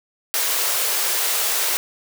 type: high-pass noise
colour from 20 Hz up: white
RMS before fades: -21 dBFS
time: 0.34-1.77 s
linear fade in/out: 0 ms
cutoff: 370 Hz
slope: 48 dB/octave
effects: none